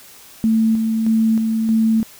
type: tone with tremolo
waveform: sine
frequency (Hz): 222.7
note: A3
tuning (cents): +21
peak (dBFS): -12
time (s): 0.44-2.03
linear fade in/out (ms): 0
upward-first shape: square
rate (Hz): 1.6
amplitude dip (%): 35
effects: white hiss -43 dBFS RMS until 2.19 s